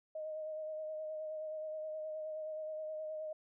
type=tone with vibrato; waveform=sine; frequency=622.3 Hz; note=D#5; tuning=in tune; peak=-39 dBFS; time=0.15-3.33 s; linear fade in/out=5 ms; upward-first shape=sine; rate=9.5 Hz; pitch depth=22 cents each way; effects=none